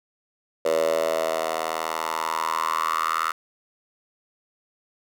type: tone with high-pass filter sweep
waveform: 10% pulse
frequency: 80.6 Hz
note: E2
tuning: 38 cents flat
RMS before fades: -25 dBFS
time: 0.65-3.32 s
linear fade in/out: 5 ms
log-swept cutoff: 530 to 1300 Hz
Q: 6.1
effects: none